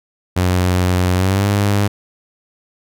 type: tone with pitch glide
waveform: sawtooth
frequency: 90.8 to 101.33 Hz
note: F#2 to G#2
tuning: -32 to -42 cents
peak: -9 dBFS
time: 0.36-1.88 s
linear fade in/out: 10 ms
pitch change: +190 cents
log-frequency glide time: 1.14-1.47 s
effects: none